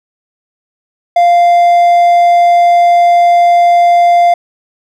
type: tone with hard clipping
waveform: triangle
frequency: 696 Hz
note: F5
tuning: 6 cents flat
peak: -5 dBFS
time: 1.16-4.34 s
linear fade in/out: 5 ms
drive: 6 dB
effects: none